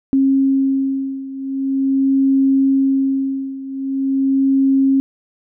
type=beating tone pair; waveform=sine; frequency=270 / 270.43 Hz; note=C#4 / C#4; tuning=-45 / -43 cents; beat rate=0.43 Hz; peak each=-15 / -18 dBFS; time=0.13-5 s; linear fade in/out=0 ms; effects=none